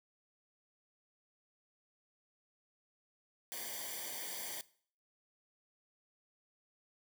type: noise with comb filter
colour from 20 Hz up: white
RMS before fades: -43 dBFS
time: 3.52-4.61 s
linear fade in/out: 0 ms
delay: 0.75 ms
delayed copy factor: -0.9
effects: noise-tail reverb RT60 0.5 s tail -19 dB re dry